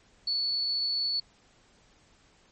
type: tone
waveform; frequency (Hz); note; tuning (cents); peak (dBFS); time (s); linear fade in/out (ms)
sine; 4435; C#8; 0; -26; 0.27-1.2; 5
effects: pink hiss -62 dBFS RMS until 2.51 s + MP3 32 kbps